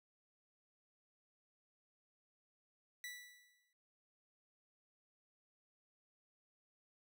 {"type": "tone with exponential decay", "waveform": "sawtooth", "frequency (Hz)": 1965, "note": "B6", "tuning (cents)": -9, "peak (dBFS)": -40, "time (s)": [3.04, 3.73], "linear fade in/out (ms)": 1, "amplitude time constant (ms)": 150, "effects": []}